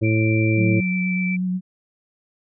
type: harmonic tone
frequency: 110.1 Hz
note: A2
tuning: 2 cents sharp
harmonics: 1 / 2 / 3 / 4 / 5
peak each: -18 / -27 / -21 / -32 / -30 dBFS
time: 0.01-0.81 s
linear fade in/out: 20 ms
type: tone with pitch glide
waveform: sine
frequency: 2349 to 2327 Hz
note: D7 to D7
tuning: 0 to -17 cents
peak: -25 dBFS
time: 0.03-1.37 s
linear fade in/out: 20 ms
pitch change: -17 cents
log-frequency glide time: 0.64-1.02 s
type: tone with vibrato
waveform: sine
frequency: 183.4 Hz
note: F#3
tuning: 15 cents flat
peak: -20 dBFS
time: 0.56-1.61 s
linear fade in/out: 50 ms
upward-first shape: sine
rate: 8.2 Hz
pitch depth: 16 cents each way
effects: none